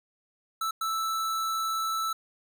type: tone bursts at uneven times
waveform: square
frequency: 1318.5 Hz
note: E6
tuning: in tune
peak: -28 dBFS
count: 2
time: 0.61-0.71 / 0.81-2.13 s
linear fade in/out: 5 ms
effects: none